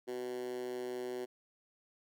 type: tone with high-pass filter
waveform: 10% pulse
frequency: 124.6 Hz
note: B2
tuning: 16 cents sharp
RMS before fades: -40 dBFS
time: 0.07-1.26 s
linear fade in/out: 20 ms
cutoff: 340 Hz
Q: 5.4
effects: none